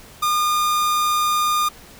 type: tone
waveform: 45% pulse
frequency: 1214 Hz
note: D#6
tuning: 43 cents flat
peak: -17 dBFS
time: 0.22-1.69 s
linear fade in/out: 10 ms
effects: pink hiss -44 dBFS RMS until 1.99 s